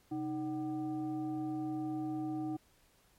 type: tone with frequency modulation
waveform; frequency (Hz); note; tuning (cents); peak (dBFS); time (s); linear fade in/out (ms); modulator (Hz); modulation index
sine; 311.1; D#4; 0; -34; 0.11-2.57; 10; 442; 0.61
effects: pink hiss -68 dBFS RMS until 3.18 s + MP3 64 kbps